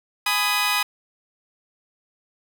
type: chord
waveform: 15% pulse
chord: G# minor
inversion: none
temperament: just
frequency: 830.6 / 996.7 / 1245.9 Hz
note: G#5 / B5 / D#6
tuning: 0 / +16 / +2 cents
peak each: -20 / -18 / -18 dBFS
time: 0.26-0.83 s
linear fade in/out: 5 ms
effects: none